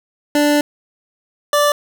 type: tone pair in turn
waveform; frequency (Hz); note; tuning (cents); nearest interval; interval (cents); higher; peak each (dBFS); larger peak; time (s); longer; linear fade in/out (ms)
25% pulse; 293.7 / 585.5; D4 / D5; 0 / -5; octave; 1195; second; -8; neither; 0.35-0.61 / 1.53-1.72; first; 2
effects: none